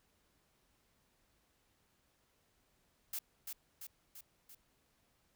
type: noise with echo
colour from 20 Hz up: blue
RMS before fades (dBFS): -40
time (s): 3.13-3.19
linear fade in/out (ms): 5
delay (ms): 340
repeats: 4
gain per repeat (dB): -4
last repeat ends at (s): 4.55
effects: pink hiss -75 dBFS RMS until 5.35 s